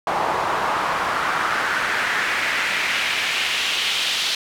pink noise with band-pass filter sweep, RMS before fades -22 dBFS, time 0.07-4.35 s, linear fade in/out 2 ms, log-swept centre 850 to 3600 Hz, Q 2, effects none

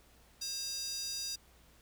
square tone with high-pass filter, 536 Hz, C5, 42 cents sharp, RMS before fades -39 dBFS, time 0.41-1.36 s, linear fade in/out 10 ms, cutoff 5100 Hz, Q 4.7, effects added 60 Hz sine -65 dBFS peak until 1.81 s + pink hiss -64 dBFS RMS until 1.81 s

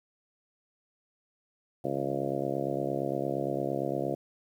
harmonic tone with a mistuned harmonic, 68.7 Hz, C#2, 15 cents flat, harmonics 2 / 3 / 4 / 5 / 6 / 7 / 8 / 9 / 10, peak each -38 / -41 / -37 / -35 / -38 / -39 / -36 / -37 / -38 dBFS, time 1.84-4.15 s, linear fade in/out 5 ms, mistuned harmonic 2, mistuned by +19 cents, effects 10-bit

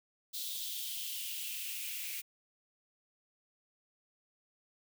blue noise with high-pass filter sweep, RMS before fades -40 dBFS, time 0.33-2.22 s, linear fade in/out 20 ms, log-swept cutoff 3700 to 2300 Hz, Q 4.5, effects none

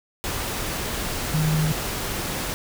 sine tone in noise, 155.56 Hz, D#3, in tune, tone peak -19 dBFS, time 1.34-1.72 s, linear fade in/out 0 ms, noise pink, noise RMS -28 dBFS, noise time 0.24-2.54 s, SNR +6 dB, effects none

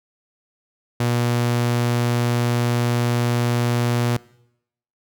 sawtooth tone, 120 Hz, B2, 49 cents flat, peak -14 dBFS, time 1-4.17 s, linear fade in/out 5 ms, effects noise-tail reverb RT60 0.8 s tail -22 dB re dry

